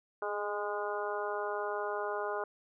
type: harmonic tone with a mistuned harmonic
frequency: 205.8 Hz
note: G#3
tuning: 16 cents flat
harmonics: 2 / 3 / 4 / 5 / 6 / 7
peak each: -37 / -39 / -40 / -41 / -42 / -42 dBFS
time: 0.22-2.44 s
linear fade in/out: 2 ms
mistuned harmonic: 2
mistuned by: +19 cents
effects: none